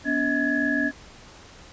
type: tone cluster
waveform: sine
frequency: 244.7 / 286.4 / 637 / 1675 / 1742 Hz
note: B3 / D4 / D#5 / G#6 / A6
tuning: -16 / -43 / +41 / +14 / -18 cents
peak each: -28 / -25 / -32 / -25 / -32 dBFS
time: 0.04-0.92 s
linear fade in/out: 50 ms
effects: pink hiss -47 dBFS RMS until 1.72 s + resampled to 16000 Hz